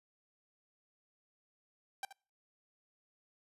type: tone with echo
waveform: sawtooth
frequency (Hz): 784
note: G5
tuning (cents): 0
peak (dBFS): -33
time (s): 2.03-2.05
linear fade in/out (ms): 2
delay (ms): 76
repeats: 1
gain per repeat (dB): -13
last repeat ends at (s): 2.126
effects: noise-tail reverb RT60 0.4 s tail -26 dB re dry + resampled to 32000 Hz